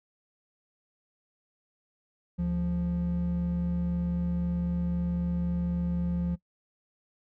triangle tone pair together, 72.82 / 174.61 Hz, D2 / F3, -14 / 0 cents, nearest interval octave + minor third, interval 1514 cents, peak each -31 / -24 dBFS, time 2.38-6.36 s, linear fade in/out 20 ms, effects noise-tail reverb RT60 0.1 s tail -21 dB re dry + tanh soft clip ceiling -20 dBFS

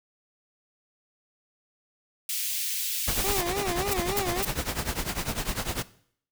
white high-pass noise, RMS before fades -30 dBFS, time 2.29-3.41 s, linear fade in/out 2 ms, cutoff 2300 Hz, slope 24 dB/octave
pink noise with tremolo, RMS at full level -27 dBFS, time 3.07-5.83 s, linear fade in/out 10 ms, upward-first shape triangle, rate 10 Hz, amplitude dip 90%
25% pulse tone with vibrato, 375 Hz, F#4, 23 cents sharp, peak -25 dBFS, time 3.24-4.43 s, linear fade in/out 2 ms, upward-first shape sine, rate 3.5 Hz, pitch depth 150 cents each way
blue noise bursts, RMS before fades -27 dBFS, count 3, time 3.91-4.451 s, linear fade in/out 5 ms, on 27 ms, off 230 ms
effects noise-tail reverb RT60 0.6 s tail -18 dB re dry

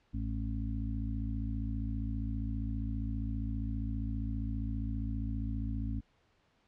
harmonic tone, 55 Hz, A1, in tune, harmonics 1 / 2 / 4 / 5, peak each -35 / -38 / -41 / -42 dBFS, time 0.13-6.01 s, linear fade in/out 20 ms, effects pink hiss -71 dBFS RMS until 6.67 s + low-pass 4000 Hz 12 dB/octave

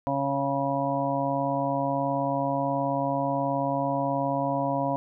harmonic tone, 138.59 Hz, C#3, in tune, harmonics 1 / 2 / 4 / 5 / 6 / 7, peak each -33 / -30 / -30 / -30 / -38 / -30 dBFS, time 0.07-4.96 s, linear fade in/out 0 ms, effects none

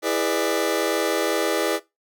sawtooth chord, E dominant seventh, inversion none, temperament just, 329.6 / 412 / 494.4 / 593.3 Hz, E4 / G#4 / B4 / D5, 0 / -14 / +2 / +18 cents, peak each -22 dBFS, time 0.02-1.8 s, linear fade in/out 50 ms, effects noise-tail reverb RT60 0.2 s tail -19 dB re dry

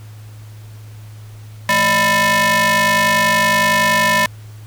sawtooth ring-modulated tone, 389.9 Hz, G4, 9 cents flat, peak -5 dBFS, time 1.69-4.26 s, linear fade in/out 2 ms, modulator 1390 Hz, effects added 107 Hz sine -33 dBFS peak until 4.66 s + pink hiss -47 dBFS RMS until 4.66 s

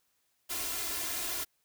white noise with comb filter, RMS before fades -35 dBFS, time 0.49-1.45 s, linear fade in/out 20 ms, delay 2.9 ms, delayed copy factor +0.8, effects white hiss -75 dBFS RMS until 1.64 s

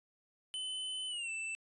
square tone with pitch glide, 3032 to 2655 Hz, F#7 to E7, +42 to +12 cents, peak -38 dBFS, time 0.54-1.55 s, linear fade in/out 0 ms, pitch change -230 cents, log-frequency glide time 1.08-1.3 s, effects resampled to 24000 Hz

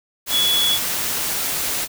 sine tone in noise, 3384 Hz, G#7, 32 cents sharp, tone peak -16 dBFS, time 0.3-0.79 s, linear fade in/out 50 ms, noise white, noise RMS -23 dBFS, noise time 0.26-1.88 s, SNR +4 dB, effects none

